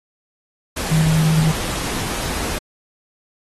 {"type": "tone in noise", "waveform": "sine", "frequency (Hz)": 158.4, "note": "D#3", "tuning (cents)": 31, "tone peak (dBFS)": -13, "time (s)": [0.91, 1.52], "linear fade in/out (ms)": 10, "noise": "pink", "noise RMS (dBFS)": -25, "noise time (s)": [0.76, 2.59], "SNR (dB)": 9, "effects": ["AAC 32 kbps"]}